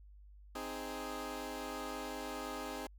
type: chord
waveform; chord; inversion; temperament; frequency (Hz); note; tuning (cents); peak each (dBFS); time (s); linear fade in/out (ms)
15% pulse; Ab major; first; equal; 261.6 / 311.1 / 415.3; C4 / Eb4 / Ab4; 0 / 0 / 0; -38 / -39 / -39; 0.55-2.87; 5
effects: added 50 Hz sine -54 dBFS peak until 2.98 s